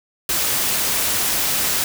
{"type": "noise", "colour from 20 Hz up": "white", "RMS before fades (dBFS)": -20, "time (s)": [0.29, 1.84], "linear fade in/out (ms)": 2, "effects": []}